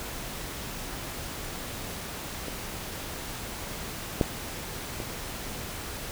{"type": "clicks", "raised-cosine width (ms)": 2, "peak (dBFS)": [-22, -8, -20], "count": 3, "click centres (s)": [2.483, 4.212, 5.002], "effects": ["pink hiss -37 dBFS RMS until 6.11 s"]}